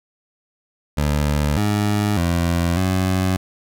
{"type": "tone with pitch steps", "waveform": "20% pulse", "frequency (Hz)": [73.8, 103.9, 85.6, 93.5], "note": ["D2", "G#2", "F2", "F#2"], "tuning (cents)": [9, 1, -34, 19], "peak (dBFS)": -12, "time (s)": [0.97, 3.37], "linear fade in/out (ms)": 10, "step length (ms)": 600, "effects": []}